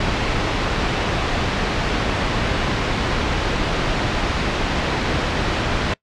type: low-pass noise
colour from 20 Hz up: pink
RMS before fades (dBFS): -21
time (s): 0-5.94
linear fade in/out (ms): 5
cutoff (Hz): 3700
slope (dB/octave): 12
effects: noise-tail reverb RT60 0.1 s tail -24 dB re dry + low-pass 7000 Hz 12 dB/octave